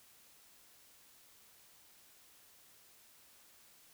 silence, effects white hiss -63 dBFS RMS until 3.93 s

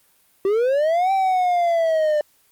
triangle linear two-way sweep, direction up then down, 378.6 to 780 to 593 Hz, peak -14 dBFS, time 0.45-2.21 s, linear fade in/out 2 ms, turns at 1.12 s, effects white hiss -59 dBFS RMS until 2.51 s + Opus 32 kbps

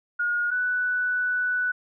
sine tone pair in turn, 1435 / 1485.7 Hz, F6 / F#6, +47 / +7 cents, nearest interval minor second, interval 60 cents, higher second, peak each -22 dBFS, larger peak neither, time 0.19-0.51 / 0.51-1.72 s, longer second, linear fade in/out 10 ms, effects none

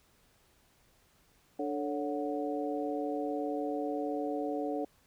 harmonic tone with a mistuned harmonic, 146.9 Hz, D3, 1 cent sharp, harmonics 2 / 3 / 4 / 5, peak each -35 / -37 / -38 / -39 dBFS, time 1.59-4.85 s, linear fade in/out 5 ms, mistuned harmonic 4, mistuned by -87 cents, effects pink hiss -67 dBFS RMS until 5.06 s

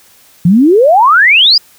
sine exponential sweep, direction up, 161.6 to 5110 Hz, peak -3 dBFS, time 0.45-1.58 s, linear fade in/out 5 ms, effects white hiss -44 dBFS RMS until 1.78 s

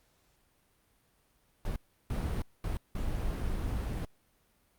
brown noise bursts at uneven times, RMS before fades -33 dBFS, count 4, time 1.65-1.76 / 2.1-2.42 / 2.64-2.77 / 2.95-4.05 s, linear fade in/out 2 ms, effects pink hiss -70 dBFS RMS until 4.78 s + Opus 48 kbps

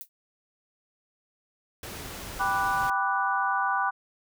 violet noise with exponential decay, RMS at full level -35 dBFS, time 0.01-0.09 s, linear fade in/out 0 ms, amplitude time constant 16 ms
pink noise, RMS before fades -39 dBFS, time 1.83-2.9 s, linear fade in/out 2 ms
sine chord, G major seventh, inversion none, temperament equal, 784 / 987.8 / 1174.7 / 1480 Hz, G5 / B5 / D6 / F#6, 0 / 0 / 0 / 0 cents, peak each -29 dBFS, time 2.39-3.91 s, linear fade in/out 20 ms
effects none

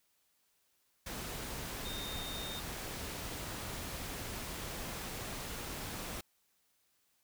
sine tone in noise, 3675 Hz, A#7, 25 cents flat, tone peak -43 dBFS, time 1.85-2.6 s, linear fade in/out 5 ms, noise pink, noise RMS -42 dBFS, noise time 1.06-6.21 s, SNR -4 dB, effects white hiss -75 dBFS RMS until 7.23 s

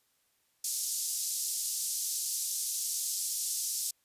pink band-pass noise, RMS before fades -34 dBFS, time 0.64-3.91 s, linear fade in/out 5 ms, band 5400 to 13000 Hz, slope 24 dB/octave, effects white hiss -73 dBFS RMS until 4.04 s + resampled to 32000 Hz

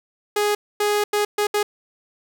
sawtooth tone bursts at uneven times, 415.3 Hz, G#4, in tune, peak -14 dBFS, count 5, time 0.36-0.55 / 0.8-1.04 / 1.13-1.25 / 1.38-1.47 / 1.54-1.63 s, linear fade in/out 5 ms, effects none

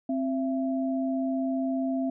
sine tone pair together, 264.1 / 671 Hz, C4 / E5, +16 / +31 cents, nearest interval octave + major third, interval 1615 cents, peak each -26 / -32 dBFS, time 0.09-2.1 s, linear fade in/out 5 ms, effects none

